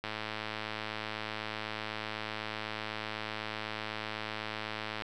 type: click train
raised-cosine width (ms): 0.3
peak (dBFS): -20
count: 539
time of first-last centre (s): 0.04-5.021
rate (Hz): 108
effects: none